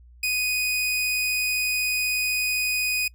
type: tone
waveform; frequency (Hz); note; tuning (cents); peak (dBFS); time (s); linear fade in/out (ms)
sawtooth; 2489; D#7; 0; -19; 0.23-3.08; 5
effects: noise-tail reverb RT60 0.1 s tail -26 dB re dry + added 60 Hz sine -47 dBFS peak until 3.14 s